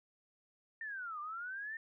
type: linear two-way sweep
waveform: sine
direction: down then up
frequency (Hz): 1822 to 1173 to 1822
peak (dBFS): -40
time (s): 0.81-1.77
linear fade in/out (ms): 2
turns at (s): 1.2
effects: none